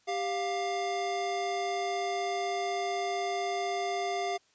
square tone pair together, 394.6 / 703.1 Hz, G4 / F5, +11 / +11 cents, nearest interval minor seventh, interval 1000 cents, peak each -35 / -32 dBFS, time 0.07-4.38 s, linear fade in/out 20 ms, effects white hiss -67 dBFS RMS until 4.54 s + resampled to 16000 Hz

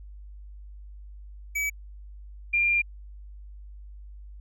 square / sine tone pair in turn, 2285 / 2394 Hz, D7 / D7, -48 / +33 cents, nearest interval minor second, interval 81 cents, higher second, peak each -26 / -20 dBFS, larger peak second, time 1.55-1.7 / 2.53-2.82 s, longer second, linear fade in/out 10 ms, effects added 50 Hz sine -41 dBFS peak until 4.4 s

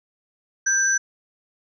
sine tone pair together, 1579 / 5962 Hz, G6 / F#8, +12 / +12 cents, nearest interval octave + major seventh, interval 2300 cents, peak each -20 dBFS, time 0.66-0.98 s, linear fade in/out 10 ms, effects none

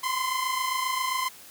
sawtooth tone pair together, 1021 / 1048.5 Hz, C6 / C6, -43 / +3 cents, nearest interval unison, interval 46 cents, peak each -25 dBFS, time 0.03-1.29 s, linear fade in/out 10 ms, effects white hiss -48 dBFS RMS until 1.5 s + high-pass 60 Hz 12 dB/octave

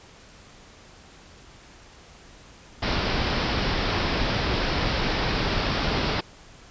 pink low-pass noise, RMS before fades -25 dBFS, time 2.82-6.21 s, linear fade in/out 10 ms, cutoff 5400 Hz, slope 96 dB/octave, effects pink hiss -49 dBFS RMS until 6.7 s + resampled to 16000 Hz

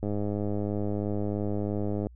click train, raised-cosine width 2 ms, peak -18 dBFS, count 211, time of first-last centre 0.03-2.069 s, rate 103 Hz, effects added 60 Hz sine -47 dBFS peak until 2.15 s

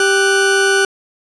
40% pulse tone pair together, 392 / 1480 Hz, G4 / F#6, 0 / 0 cents, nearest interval octave + major seventh, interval 2300 cents, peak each -13 dBFS, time 0-0.85 s, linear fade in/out 2 ms, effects resampled to 24000 Hz + 8-bit

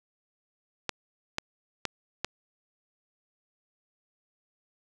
clicks, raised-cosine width 0.2 ms, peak -11 dBFS, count 4, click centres 0.893 / 1.384 / 1.853 / 2.246 s, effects none

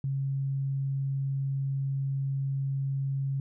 sine tone, 136.6 Hz, C#3, 25 cents flat, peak -27 dBFS, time 0.04-3.4 s, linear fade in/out 2 ms, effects none

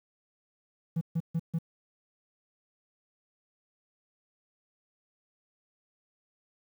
triangle tone bursts, 164.81 Hz, E3, in tune, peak -23 dBFS, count 4, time 0.96-1.588 s, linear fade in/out 10 ms, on 52 ms, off 140 ms, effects tanh soft clip ceiling -21 dBFS + 10-bit

